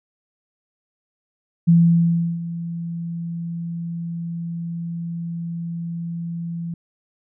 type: tone with ADSR envelope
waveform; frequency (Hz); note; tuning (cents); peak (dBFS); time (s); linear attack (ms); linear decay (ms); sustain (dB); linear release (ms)
sine; 168.8; E3; +41; -9; 1.67-6.74; 19; 700; -16; 3
effects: none